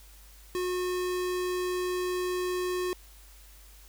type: tone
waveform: square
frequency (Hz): 362.5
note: F#4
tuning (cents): -35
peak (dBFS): -29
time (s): 0.55-2.93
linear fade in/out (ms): 0
effects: added 50 Hz sine -51 dBFS peak until 3.88 s + white hiss -56 dBFS RMS until 3.88 s